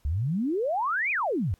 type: exponential two-way sweep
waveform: sine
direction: up then down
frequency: 65.7 to 2549 to 79.2 Hz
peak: -24 dBFS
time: 0.05-1.54 s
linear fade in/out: 0 ms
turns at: 1.11 s
effects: pink hiss -66 dBFS RMS until 1.59 s + AAC 64 kbps